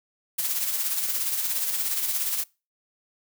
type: noise with tremolo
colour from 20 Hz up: blue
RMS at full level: -25 dBFS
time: 0.38-2.44 s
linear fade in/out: 10 ms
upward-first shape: sine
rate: 17 Hz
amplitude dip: 45%
effects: noise-tail reverb RT60 0.3 s tail -24 dB re dry